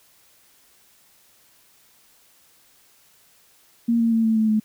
sine tone with pitch steps, 233.1 / 229.5 / 225.9 / 222.4 / 219 / 215.6 Hz, A#3 / A#3 / A3 / A3 / A3 / A3, 0 / -27 / +46 / +19 / -8 / -35 cents, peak -16 dBFS, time 3.88-4.6 s, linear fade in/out 10 ms, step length 120 ms, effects white hiss -57 dBFS RMS until 4.64 s

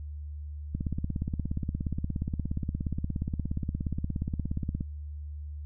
click train, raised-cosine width 5 ms, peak -18 dBFS, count 70, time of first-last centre 0.75-4.809 s, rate 17 Hz, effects added 74 Hz sine -36 dBFS peak until 5.65 s

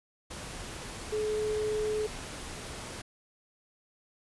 sine tone in noise, 427.2 Hz, G#4, 49 cents sharp, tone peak -28 dBFS, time 1.12-2.07 s, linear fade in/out 10 ms, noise pink, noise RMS -41 dBFS, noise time 0.3-3.02 s, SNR +10 dB, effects resampled to 24000 Hz

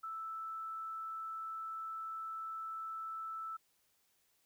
sine tone, 1318.5 Hz, E6, in tune, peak -40 dBFS, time 0.03-3.57 s, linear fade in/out 10 ms, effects white hiss -75 dBFS RMS until 4.45 s

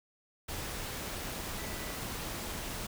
sine tone in noise, 1975.5 Hz, B6, in tune, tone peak -50 dBFS, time 1.58-1.98 s, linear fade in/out 10 ms, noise pink, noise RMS -39 dBFS, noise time 0.48-2.87 s, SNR -14 dB, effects none

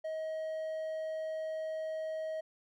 triangle tone, 633 Hz, D#5, 30 cents sharp, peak -33 dBFS, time 0.04-2.41 s, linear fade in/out 10 ms, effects none

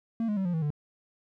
triangle tone with pitch steps, 228 / 209.1 / 191.72 / 175.81 / 161.22 / 147.84 Hz, A#3 / G#3 / G3 / F3 / E3 / D3, -38 / +12 / -38 / +12 / -38 / +12 cents, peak -24 dBFS, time 0.2-0.704 s, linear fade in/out 2 ms, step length 84 ms, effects none

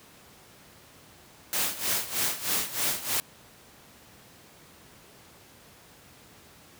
white noise with tremolo, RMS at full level -26 dBFS, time 1.53-3.2 s, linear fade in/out 0 ms, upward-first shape sine, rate 3.2 Hz, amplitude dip 80%, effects pink hiss -53 dBFS RMS until 6.79 s + high-pass 80 Hz 12 dB/octave

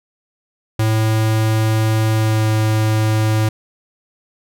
square tone with pitch glide, 110 to 108.99 Hz, A2 to A2, 0 to -16 cents, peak -14 dBFS, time 0.79-3.49 s, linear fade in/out 5 ms, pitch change -16 cents, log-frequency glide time 2.12-2.49 s, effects none

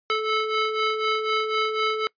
sawtooth ring-modulated tone, 872 Hz, A5, 16 cents flat, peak -15 dBFS, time 0.1-2.07 s, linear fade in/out 0 ms, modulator 438 Hz, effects noise-tail reverb RT60 0.1 s tail -24 dB re dry + resampled to 11025 Hz

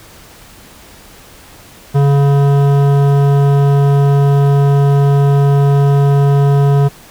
sine tone with hard clipping, 140.8 Hz, C#3, 27 cents sharp, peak -9 dBFS, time 1.94-6.89 s, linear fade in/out 20 ms, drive 14 dB, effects pink hiss -39 dBFS RMS until 7.1 s

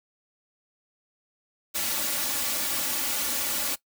white noise with comb filter, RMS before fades -28 dBFS, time 1.74-3.76 s, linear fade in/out 20 ms, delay 3.5 ms, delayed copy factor +0.9, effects noise-tail reverb RT60 0.1 s tail -19 dB re dry + high-pass 80 Hz 12 dB/octave

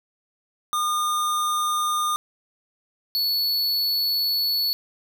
square tone pair in turn, 1215 / 4421 Hz, D#6 / C#8, -42 / -5 cents, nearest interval octave + minor seventh, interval 2237 cents, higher second, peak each -22 / -21 dBFS, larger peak second, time 0.73-2.16 / 3.15-4.73 s, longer second, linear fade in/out 0 ms, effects none

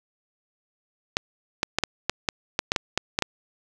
clicks, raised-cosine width 0.2 ms, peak -4 dBFS, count 12, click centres 1.169 / 1.631 / 1.786 / 1.837 / 2.096 / 2.288 / 2.591 / 2.719 / 2.762 / 2.976 / 3.189 / 3.223 s, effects none

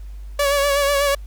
sawtooth tone with vibrato, 566 Hz, C#5, 36 cents sharp, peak -12 dBFS, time 0.39-1.15 s, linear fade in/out 5 ms, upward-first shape sine, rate 8.1 Hz, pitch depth 38 cents each way, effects added 50 Hz sine -31 dBFS peak until 1.26 s + pink hiss -56 dBFS RMS until 1.26 s

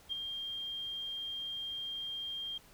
sine tone with ADSR envelope, 3202 Hz, G7, 36 cents sharp, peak -31 dBFS, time 0.09-2.58 s, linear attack 35 ms, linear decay 6 ms, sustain -6 dB, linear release 6 ms, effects pink hiss -60 dBFS RMS until 2.73 s

